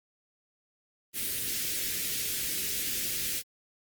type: band-stop noise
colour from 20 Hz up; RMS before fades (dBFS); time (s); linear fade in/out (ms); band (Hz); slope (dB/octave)
white; -32; 1.13-3.43; 50; 460 to 1800; 24
effects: Opus 32 kbps